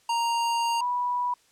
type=tone pair in turn; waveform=square / sine; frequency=932.3 / 980.5 Hz; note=A#5 / B5; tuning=0 / -13 cents; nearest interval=minor second; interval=87 cents; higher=second; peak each=-24 dBFS; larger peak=neither; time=0.09-0.81 / 0.81-1.34 s; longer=first; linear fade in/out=5 ms; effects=white hiss -62 dBFS RMS until 1.51 s + low-pass 9000 Hz 12 dB/octave